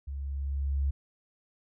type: tone with level ramp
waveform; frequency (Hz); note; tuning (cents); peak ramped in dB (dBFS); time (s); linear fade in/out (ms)
sine; 69.3; C#2; 0; -34 to -24; 0.07-0.91; 10
effects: none